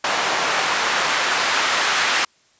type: noise with band-pass filter sweep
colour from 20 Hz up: white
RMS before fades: -20 dBFS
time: 0.04-2.25 s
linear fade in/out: 5 ms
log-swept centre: 950 to 1500 Hz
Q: 0.86
effects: white hiss -58 dBFS RMS until 2.59 s + resampled to 16000 Hz